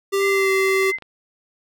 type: tone with pitch glide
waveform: square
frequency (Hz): 394 to 384.6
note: G4 to G4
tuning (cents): +9 to -33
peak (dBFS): -18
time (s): 0.12-0.92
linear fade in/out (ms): 20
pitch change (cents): -42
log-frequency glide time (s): 0.28-0.51
type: tone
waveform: sine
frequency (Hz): 2067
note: C7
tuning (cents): -22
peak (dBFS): -21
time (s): 0.19-0.99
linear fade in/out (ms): 50
type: clicks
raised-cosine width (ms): 0.3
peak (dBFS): -24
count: 5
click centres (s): 0.685 / 0.831 / 0.9 / 0.985 / 1.023
effects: none